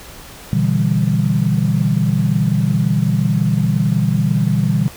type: chord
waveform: sine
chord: E minor seventh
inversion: second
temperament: equal with one note detuned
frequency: 121.21 / 146.83 / 164.81 / 196 Hz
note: B2 / D3 / E3 / G3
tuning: -32 / 0 / 0 / 0 cents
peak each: -18 dBFS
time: 0.53-4.88 s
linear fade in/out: 0 ms
effects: tanh soft clip ceiling -2 dBFS + pink hiss -37 dBFS RMS until 4.96 s